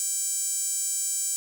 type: tone with high-pass filter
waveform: sawtooth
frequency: 785 Hz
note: G5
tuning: 2 cents sharp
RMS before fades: -28 dBFS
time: 0-1.36 s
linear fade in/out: 0 ms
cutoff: 7700 Hz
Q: 5.8
effects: none